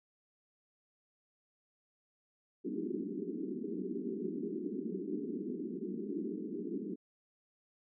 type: band-pass noise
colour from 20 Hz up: white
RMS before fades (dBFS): -39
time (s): 2.64-6.96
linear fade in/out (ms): 20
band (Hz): 180 to 410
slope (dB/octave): 96
effects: none